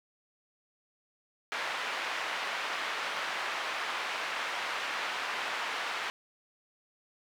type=band-pass noise; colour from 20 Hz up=pink; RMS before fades=-35 dBFS; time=1.52-6.1 s; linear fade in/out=0 ms; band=990 to 2800 Hz; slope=12 dB/octave; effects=none